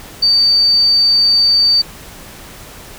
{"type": "tone", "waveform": "sine", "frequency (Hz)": 4601, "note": "D8", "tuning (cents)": -36, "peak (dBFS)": -8, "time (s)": [0.22, 1.82], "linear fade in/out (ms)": 10, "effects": ["pink hiss -35 dBFS RMS until 2.98 s"]}